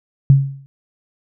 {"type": "tone with exponential decay", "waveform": "sine", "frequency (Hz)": 137.3, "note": "C#3", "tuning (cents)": -16, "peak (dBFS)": -3, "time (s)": [0.3, 0.66], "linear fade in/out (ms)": 0, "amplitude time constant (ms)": 78, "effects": []}